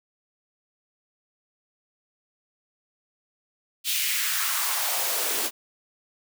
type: noise with high-pass filter sweep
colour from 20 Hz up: white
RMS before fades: -26 dBFS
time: 3.84-5.51 s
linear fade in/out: 50 ms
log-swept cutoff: 3100 to 310 Hz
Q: 2
effects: none